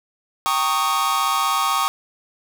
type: chord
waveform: 45% pulse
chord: Eb dominant seventh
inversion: first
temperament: equal with one note detuned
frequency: 784 / 918.4 / 1108.7 / 1244.5 Hz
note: G5 / Bb5 / Db6 / Eb6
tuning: 0 / -26 / 0 / 0 cents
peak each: -27 / -27 / -21 / -23 dBFS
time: 0.46-1.88 s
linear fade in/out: 0 ms
effects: none